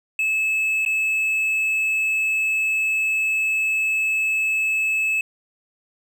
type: tone with dropouts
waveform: triangle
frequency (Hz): 2600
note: E7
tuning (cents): -24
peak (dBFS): -17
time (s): 0.19-5.21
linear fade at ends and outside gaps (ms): 2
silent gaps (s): 0.851-0.861
effects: none